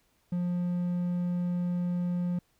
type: tone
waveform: triangle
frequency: 176.7 Hz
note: F3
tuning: 21 cents sharp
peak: -25 dBFS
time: 0.32-2.39 s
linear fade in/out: 5 ms
effects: pink hiss -70 dBFS RMS until 2.59 s